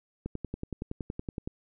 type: click train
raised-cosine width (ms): 3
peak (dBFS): -21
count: 14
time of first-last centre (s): 0.26-1.475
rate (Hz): 10.7
effects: none